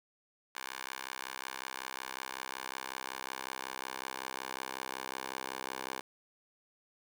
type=tone with high-pass filter sweep; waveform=10% pulse; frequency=65.41 Hz; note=C2; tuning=in tune; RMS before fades=-42 dBFS; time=0.55-6.01 s; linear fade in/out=5 ms; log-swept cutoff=1200 to 650 Hz; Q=1; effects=none